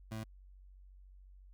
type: tone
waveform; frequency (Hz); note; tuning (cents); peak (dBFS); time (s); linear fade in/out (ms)
25% pulse; 110; A2; 0; -36; 0.11-0.24; 10
effects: added 47 Hz sine -54 dBFS peak until 1.53 s